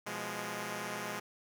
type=chord; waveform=5% pulse; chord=F diminished; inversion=second; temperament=equal; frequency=123.47 / 174.61 / 207.7 Hz; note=Cb3 / F3 / Ab3; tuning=0 / 0 / 0 cents; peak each=-33 / -32 / -28 dBFS; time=0.06-1.2 s; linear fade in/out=10 ms; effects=none